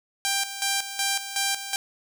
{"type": "tone with tremolo", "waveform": "5% pulse", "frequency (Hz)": 790, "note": "G5", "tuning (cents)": 13, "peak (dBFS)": -11, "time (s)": [0.25, 1.76], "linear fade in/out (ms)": 0, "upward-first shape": "square", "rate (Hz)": 2.7, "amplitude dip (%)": 70, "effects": ["8-bit"]}